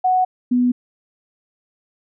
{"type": "tone pair in turn", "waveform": "sine", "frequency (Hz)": [740, 246.9], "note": ["F#5", "B3"], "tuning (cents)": [0, 0], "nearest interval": "octave + perfect fifth", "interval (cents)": 1900, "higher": "first", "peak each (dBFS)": [-13, -13], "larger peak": "neither", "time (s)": [[0.04, 0.25], [0.51, 0.72]], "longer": "neither", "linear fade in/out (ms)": 10, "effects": []}